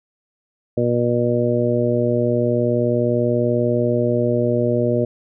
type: harmonic tone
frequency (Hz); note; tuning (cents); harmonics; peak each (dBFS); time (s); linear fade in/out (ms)
120.4; B2; -44; 1 / 2 / 3 / 4 / 5; -22 / -22 / -22 / -22 / -22; 0.77-5.05; 5
effects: none